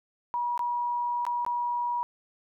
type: tone with dropouts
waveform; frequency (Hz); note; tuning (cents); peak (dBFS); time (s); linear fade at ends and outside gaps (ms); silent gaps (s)
sine; 963; B5; -44; -26; 0.34-2.03; 0; 0.577-0.593 / 1.252-1.266 / 1.449-1.464
effects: none